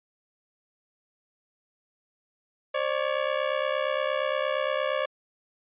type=ring-modulated tone; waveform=sawtooth; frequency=565 Hz; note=C#5; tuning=33 cents sharp; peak=-18 dBFS; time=2.74-5.06 s; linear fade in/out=10 ms; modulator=34.3 Hz; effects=resampled to 8000 Hz